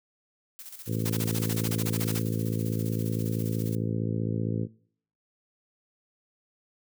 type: noise with tremolo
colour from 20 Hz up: blue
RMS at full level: -42 dBFS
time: 0.59-3.75 s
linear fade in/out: 0 ms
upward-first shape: square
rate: 15 Hz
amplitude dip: 60%
type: harmonic tone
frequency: 55.4 Hz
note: A1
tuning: 13 cents sharp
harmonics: 2 / 3 / 4 / 5 / 6 / 7 / 8 / 9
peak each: -29 / -33 / -35 / -37 / -39 / -40 / -41 / -42 dBFS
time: 0.86-4.68 s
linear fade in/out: 50 ms
type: noise bursts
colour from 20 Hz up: white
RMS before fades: -33 dBFS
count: 16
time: 1.05-2.195 s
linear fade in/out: 10 ms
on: 50 ms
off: 23 ms
effects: noise-tail reverb RT60 0.6 s tail -23 dB re dry